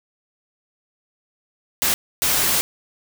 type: noise bursts at uneven times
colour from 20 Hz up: white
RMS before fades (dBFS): -19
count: 2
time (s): 1.82-1.94 / 2.22-2.61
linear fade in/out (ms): 0
effects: none